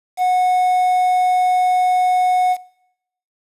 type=tone with quantisation; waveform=triangle; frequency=732 Hz; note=F#5; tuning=19 cents flat; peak=-11 dBFS; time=0.17-2.57 s; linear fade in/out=50 ms; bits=6; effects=noise-tail reverb RT60 0.8 s tail -21 dB re dry + resampled to 32000 Hz